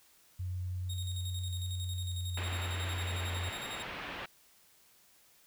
sine tone with pitch glide, 91 to 89.02 Hz, F#2 to F2, -28 to +34 cents, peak -34 dBFS, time 0.39-3.5 s, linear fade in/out 10 ms, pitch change -38 cents, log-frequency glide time 1.07-2.62 s
sawtooth tone with tremolo, 3729 Hz, A#7, in tune, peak -38 dBFS, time 0.89-3.83 s, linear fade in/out 10 ms, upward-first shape square, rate 11 Hz, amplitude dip 55%
white low-pass noise, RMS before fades -42 dBFS, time 2.37-4.26 s, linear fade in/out 5 ms, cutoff 2900 Hz, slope 24 dB/octave
effects white hiss -64 dBFS RMS until 5.46 s

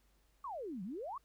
sine exponential two-way sweep, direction down then up, 1193 to 173.2 to 1193 Hz, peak -40 dBFS, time 0.44-1.18 s, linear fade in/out 5 ms, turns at 0.83 s, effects added 50 Hz sine -70 dBFS peak until 1.24 s + pink hiss -75 dBFS RMS until 1.24 s

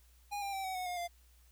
square tone with pitch steps, 818 / 796.1 / 774.8 / 754 / 733.8 / 714.2 / 695 Hz, G#5 / G5 / G5 / F#5 / F#5 / F5 / F5, -26 / +27 / -20 / +32 / -15 / +39 / -9 cents, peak -37 dBFS, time 0.31-1.08 s, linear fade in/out 20 ms, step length 110 ms, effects added 60 Hz sine -61 dBFS peak until 1.51 s + white hiss -69 dBFS RMS until 1.51 s

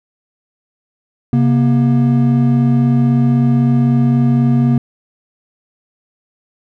triangle tone pair together, 133.79 / 237.7 Hz, C3 / A#3, +39 / +34 cents, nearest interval minor seventh, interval 995 cents, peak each -10 dBFS, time 1.33-4.78 s, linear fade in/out 2 ms, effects none

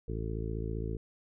harmonic tone, 55.2 Hz, A1, 6 cents sharp, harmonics 1 / 2 / 3 / 4 / 5 / 6 / 7 / 8, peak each -36 / -38 / -42 / -46 / -47 / -45 / -44 / -43 dBFS, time 0.08-0.97 s, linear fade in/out 5 ms, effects none

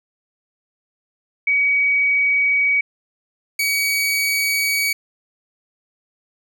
sine / sawtooth tone pair in turn, 2263 / 2263 Hz, C#7 / C#7, +35 / +35 cents, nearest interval unison, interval 0 cents, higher neither, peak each -14 dBFS, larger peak neither, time 1.47-2.81 / 3.59-4.93 s, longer neither, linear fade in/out 5 ms, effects none

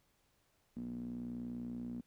sawtooth tone with band-pass filter, 60.2 Hz, B1, 44 cents flat, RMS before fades -43 dBFS, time 0.76-2.01 s, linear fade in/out 5 ms, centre 230 Hz, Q 9.4, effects pink hiss -75 dBFS RMS until 2.06 s

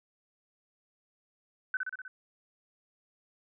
sine tone with echo, 1516 Hz, F#6, 42 cents sharp, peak -27 dBFS, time 1.74-1.77 s, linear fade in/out 2 ms, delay 62 ms, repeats 5, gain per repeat -3 dB, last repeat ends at 2.08 s, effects none

